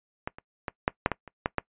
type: clicks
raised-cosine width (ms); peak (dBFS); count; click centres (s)
0.5; -15 / -27 / -15 / -6 / -6 / -12 / -28 / -9 / -10; 9; 0.275 / 0.385 / 0.682 / 0.879 / 1.061 / 1.117 / 1.277 / 1.459 / 1.583
effects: noise-tail reverb RT60 0.1 s tail -22 dB re dry + resampled to 8000 Hz